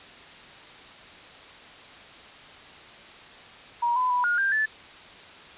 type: tone with pitch steps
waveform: sine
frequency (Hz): 951 / 1007 / 986 / 1432 / 1588 / 1743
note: A#5 / B5 / B5 / F6 / G6 / A6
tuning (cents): +34 / +33 / -3 / +43 / +22 / -17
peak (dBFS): -21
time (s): 3.82-4.66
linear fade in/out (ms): 10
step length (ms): 140
effects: white hiss -46 dBFS RMS until 5.57 s + resampled to 8000 Hz